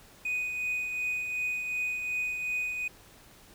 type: tone with tremolo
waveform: triangle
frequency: 2489 Hz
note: D#7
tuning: in tune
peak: -25 dBFS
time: 0.25-2.88 s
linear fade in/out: 5 ms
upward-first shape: triangle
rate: 2.7 Hz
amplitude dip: 50%
effects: tanh soft clip ceiling -22 dBFS + pink hiss -55 dBFS RMS until 3.54 s